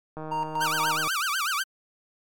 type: click train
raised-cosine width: 1 ms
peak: -23 dBFS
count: 142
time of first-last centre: 0.17-1.074 s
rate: 156 Hz
type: tone with tremolo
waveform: triangle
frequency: 930 Hz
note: A#5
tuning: 4 cents flat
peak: -23 dBFS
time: 0.31-0.97 s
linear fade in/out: 10 ms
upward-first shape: square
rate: 4.1 Hz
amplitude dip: 70%
type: tone with vibrato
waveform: sawtooth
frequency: 1340 Hz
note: E6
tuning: 28 cents sharp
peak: -21 dBFS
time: 0.6-1.64 s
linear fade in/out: 20 ms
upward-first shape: sine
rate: 8.1 Hz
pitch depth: 290 cents each way
effects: MP3 96 kbps